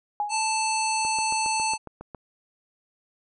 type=tone with exponential decay; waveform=sine; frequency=830.6 Hz; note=G#5; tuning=in tune; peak=-21 dBFS; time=0.2-0.54 s; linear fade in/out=1 ms; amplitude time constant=73 ms
type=harmonic tone; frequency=880 Hz; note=A5; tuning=in tune; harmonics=1 / 3 / 5 / 7 / 9 / 10; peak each=-25 / -30 / -32 / -33 / -35 / -35 dBFS; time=0.29-1.78 s; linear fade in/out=50 ms
type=click train; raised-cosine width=1 ms; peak=-24 dBFS; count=9; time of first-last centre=1.05-2.147 s; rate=7.29 Hz
effects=none